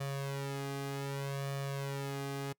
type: tone with flanger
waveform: sawtooth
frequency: 138.59 Hz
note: C#3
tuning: in tune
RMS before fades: -38 dBFS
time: 0-2.53 s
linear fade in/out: 10 ms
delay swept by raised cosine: 1.7 to 2.5 ms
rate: 0.65 Hz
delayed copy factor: +0.95
effects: noise-tail reverb RT60 0.1 s tail -25 dB re dry